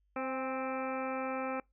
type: harmonic tone with a mistuned harmonic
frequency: 261.6 Hz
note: C4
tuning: in tune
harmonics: 1 / 2 / 3 / 4 / 5 / 6 / 7 / 8 / 9 / 10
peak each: -39 / -38 / -41 / -46 / -41 / -51 / -51 / -56 / -46 / -53 dBFS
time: 0.16-1.6 s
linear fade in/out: 2 ms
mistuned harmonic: 3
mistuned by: +31 cents
effects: noise-tail reverb RT60 0.2 s tail -25 dB re dry + added 50 Hz sine -70 dBFS peak until 1.72 s